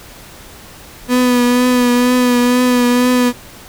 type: tone with vibrato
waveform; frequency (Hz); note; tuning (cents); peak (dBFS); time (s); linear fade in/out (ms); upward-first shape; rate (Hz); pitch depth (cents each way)
35% pulse; 246.9; B3; 0; -8; 1.08-3.33; 50; triangle; 2.1; 31
effects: pink hiss -37 dBFS RMS until 3.68 s